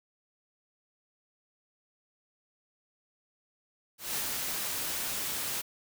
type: noise with ADSR envelope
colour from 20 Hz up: white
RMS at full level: -32 dBFS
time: 3.98-5.62 s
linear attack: 170 ms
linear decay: 100 ms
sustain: -2 dB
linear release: 15 ms
effects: none